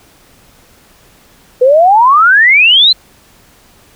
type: exponential sweep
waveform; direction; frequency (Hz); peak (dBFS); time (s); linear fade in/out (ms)
sine; up; 485.5 to 4169; -3; 1.61-2.93; 10
effects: pink hiss -45 dBFS RMS until 3.95 s